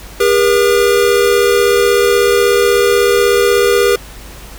square tone pair together, 403.4 / 479.7 Hz, G4 / A#4, +50 / +50 cents, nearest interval minor third, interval 300 cents, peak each -12 dBFS, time 0.2-3.96 s, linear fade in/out 5 ms, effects added 50 Hz sine -34 dBFS peak until 4.58 s + pink hiss -35 dBFS RMS until 4.58 s

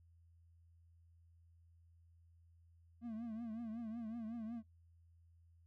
triangle tone with vibrato, 226.9 Hz, A#3, 47 cents flat, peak -40 dBFS, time 3.01-4.63 s, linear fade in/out 50 ms, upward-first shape triangle, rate 5.4 Hz, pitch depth 110 cents each way, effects noise-tail reverb RT60 0.1 s tail -20 dB re dry + added 84 Hz sine -64 dBFS peak until 5.66 s

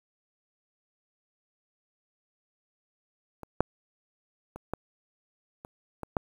clicks, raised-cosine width 1 ms, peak -26 / -7 / -26 / -16 / -28 / -21 / -12 dBFS, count 7, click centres 3.433 / 3.606 / 4.56 / 4.736 / 5.649 / 6.033 / 6.168 s, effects 8-bit

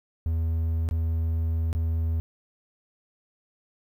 triangle tone with dropouts, 81.5 Hz, E2, 19 cents flat, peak -21 dBFS, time 0.26-2.2 s, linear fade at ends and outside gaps 0 ms, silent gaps 0.889-0.911 / 1.729-1.75 s, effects 10-bit

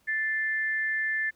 sine tone pair together, 1760 / 2093 Hz, A6 / C7, 0 / 0 cents, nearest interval minor third, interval 300 cents, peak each -26 / -34 dBFS, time 0.07-1.31 s, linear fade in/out 20 ms, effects pink hiss -67 dBFS RMS until 1.35 s

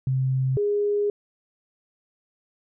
sine tone pair in turn, 131.3 / 411.5 Hz, C3 / G#4, +6 / -16 cents, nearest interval octave + minor sixth, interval 1978 cents, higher second, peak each -20 dBFS, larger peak neither, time 0.07-0.57 / 0.57-1.1 s, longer second, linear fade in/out 2 ms, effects none

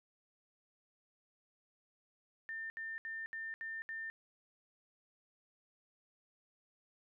sine tone bursts, 1800 Hz, A6, 39 cents sharp, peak -40 dBFS, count 6, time 2.49-4.1 s, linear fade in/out 0 ms, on 210 ms, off 70 ms, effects none

